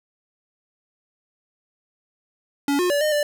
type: tone with pitch steps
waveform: square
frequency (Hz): 282.8 / 359.1 / 576 / 610 / 589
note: C#4 / F4 / D5 / D#5 / D5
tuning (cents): +35 / +48 / -34 / -34 / +5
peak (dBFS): -19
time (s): 2.68-3.23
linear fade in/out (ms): 2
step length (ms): 110
effects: none